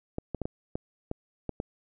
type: clicks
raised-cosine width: 2 ms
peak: -18 dBFS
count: 8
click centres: 0.184 / 0.347 / 0.417 / 0.455 / 0.755 / 1.114 / 1.493 / 1.601 s
effects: none